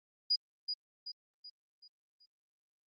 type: tone with echo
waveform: sine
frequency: 4900 Hz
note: D#8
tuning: 27 cents flat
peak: -26 dBFS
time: 0.3-0.36 s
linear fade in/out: 10 ms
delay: 380 ms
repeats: 5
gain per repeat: -7 dB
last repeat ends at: 2.26 s
effects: Opus 24 kbps